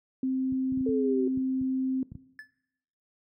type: tone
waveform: sine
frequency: 261.6 Hz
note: C4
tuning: in tune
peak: -25 dBFS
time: 0.23-2.03 s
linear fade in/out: 2 ms
type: clicks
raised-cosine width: 5 ms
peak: -27 dBFS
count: 9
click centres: 0.523 / 0.722 / 0.774 / 0.808 / 0.89 / 1.374 / 1.613 / 2.119 / 2.153 s
type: exponential sweep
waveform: sine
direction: down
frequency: 447.7 to 375.1 Hz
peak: -26 dBFS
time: 0.86-1.28 s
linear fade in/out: 5 ms
type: tone with exponential decay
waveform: triangle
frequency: 1733 Hz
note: A6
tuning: 27 cents flat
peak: -35 dBFS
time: 2.39-2.51 s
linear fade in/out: 1 ms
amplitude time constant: 26 ms
effects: noise-tail reverb RT60 0.9 s tail -20 dB re dry + high-pass 80 Hz 12 dB/octave